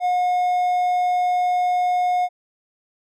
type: tone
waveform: triangle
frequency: 721 Hz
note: F#5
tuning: 45 cents flat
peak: -15 dBFS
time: 0-2.29 s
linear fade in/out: 50 ms
effects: none